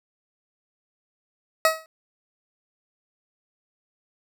20% pulse tone with exponential decay, 639 Hz, D#5, 46 cents sharp, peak -8 dBFS, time 1.65-1.86 s, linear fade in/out 1 ms, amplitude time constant 45 ms, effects none

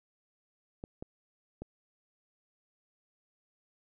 clicks, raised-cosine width 2 ms, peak -27 dBFS, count 3, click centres 0.839 / 1.025 / 1.62 s, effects none

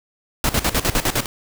pink noise with tremolo, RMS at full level -18 dBFS, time 0.44-1.26 s, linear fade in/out 2 ms, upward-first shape square, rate 9.8 Hz, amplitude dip 80%, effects none

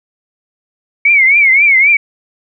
sine tone with vibrato, 2217 Hz, C#7, in tune, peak -5 dBFS, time 1.05-1.97 s, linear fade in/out 5 ms, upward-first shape triangle, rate 3.8 Hz, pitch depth 150 cents each way, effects none

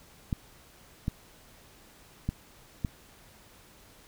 clicks, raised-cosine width 5 ms, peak -16 dBFS, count 4, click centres 0.328 / 1.081 / 2.29 / 2.848 s, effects pink hiss -56 dBFS RMS until 4.07 s

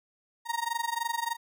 35% pulse tone with amplitude modulation, 933 Hz, A#5, 1 cent sharp, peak -24 dBFS, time 0.45-1.37 s, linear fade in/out 50 ms, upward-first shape sine, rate 23.3 Hz, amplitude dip 90%, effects none

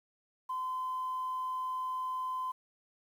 sine tone, 1026 Hz, C6, 34 cents flat, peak -32 dBFS, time 0.49-2.52 s, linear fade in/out 10 ms, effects tanh soft clip ceiling -28 dBFS + 10-bit

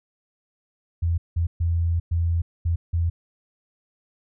sine tone bursts at uneven times, 84.4 Hz, E2, 41 cents sharp, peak -19 dBFS, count 6, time 1.02-1.18 / 1.36-1.47 / 1.6-2 / 2.11-2.42 / 2.65-2.76 / 2.93-3.1 s, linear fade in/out 10 ms, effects none

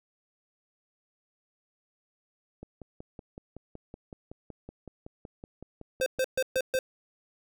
click train, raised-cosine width 2 ms, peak -29 dBFS, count 23, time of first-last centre 2.63-6.75 s, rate 5.34 Hz
square tone bursts, 520 Hz, C5, 11 cents flat, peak -25 dBFS, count 5, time 6.01-6.79 s, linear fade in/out 2 ms, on 52 ms, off 130 ms
effects none

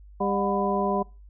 harmonic tone with a mistuned harmonic, 199.3 Hz, G3, 29 cents sharp, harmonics 1 / 2 / 3 / 4 / 5, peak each -28 / -28 / -30 / -29 / -29 dBFS, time 0.2-1.03 s, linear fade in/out 10 ms, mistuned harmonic 4, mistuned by -150 cents, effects noise-tail reverb RT60 0.3 s tail -24 dB re dry + added 50 Hz sine -45 dBFS peak until 1.29 s

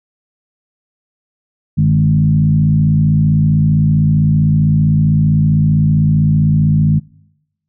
sine tone with frequency modulation, 152.3 Hz, D#3, 37 cents flat, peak -8 dBFS, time 1.77-7 s, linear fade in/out 20 ms, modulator 55.5 Hz, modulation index 0.97, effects noise-tail reverb RT60 0.9 s tail -25 dB re dry

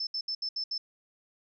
sine tone bursts at uneven times, 5274 Hz, E8, in tune, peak -30 dBFS, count 6, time 0-0.07 / 0.14-0.21 / 0.28-0.35 / 0.42-0.49 / 0.56-0.64 / 0.71-0.78 s, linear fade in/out 5 ms, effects none

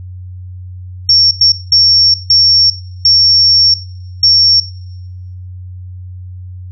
sine tone bursts at uneven times, 5480 Hz, F8, 34 cents flat, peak -4 dBFS, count 6, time 1.09-1.31 / 1.41-1.52 / 1.72-2.14 / 2.3-2.7 / 3.05-3.74 / 4.23-4.6 s, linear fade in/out 2 ms, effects noise-tail reverb RT60 0.9 s tail -22 dB re dry + added 91 Hz sine -25 dBFS peak until 6.71 s

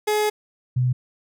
30% pulse / sine tone pair in turn, 422.9 / 125.73 Hz, G#4 / B2, +31 / +31 cents, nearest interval octave + major sixth, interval 2100 cents, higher first, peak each -16 / -17 dBFS, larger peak first, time 0.07-0.3 / 0.76-0.93 s, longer first, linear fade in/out 10 ms, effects none

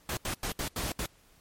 pink noise bursts at uneven times, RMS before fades -33 dBFS, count 6, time 0.09-0.17 / 0.25-0.34 / 0.43-0.52 / 0.59-0.68 / 0.76-0.92 / 0.99-1.06 s, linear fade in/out 2 ms, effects pink hiss -62 dBFS RMS until 1.4 s + MP3 64 kbps

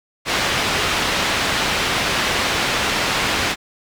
white low-pass noise, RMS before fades -20 dBFS, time 0.25-3.56 s, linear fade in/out 50 ms, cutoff 3300 Hz, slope 12 dB/octave, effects none

